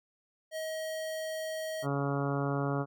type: tone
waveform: square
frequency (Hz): 634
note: D#5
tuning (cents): +32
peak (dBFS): -35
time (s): 0.51-1.87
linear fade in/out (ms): 50
type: harmonic tone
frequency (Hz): 140.3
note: C#3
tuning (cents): +21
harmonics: 1 / 2 / 3 / 4 / 5 / 6 / 7 / 8 / 9 / 10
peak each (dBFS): -32 / -35 / -37 / -39 / -40 / -44 / -46 / -42 / -43 / -44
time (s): 1.82-2.86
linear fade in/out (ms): 50
effects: none